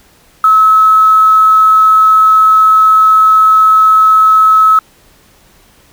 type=tone with quantisation; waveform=sine; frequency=1292 Hz; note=E6; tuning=35 cents flat; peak=-3 dBFS; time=0.44-4.79 s; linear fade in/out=2 ms; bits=5; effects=pink hiss -46 dBFS RMS until 5.92 s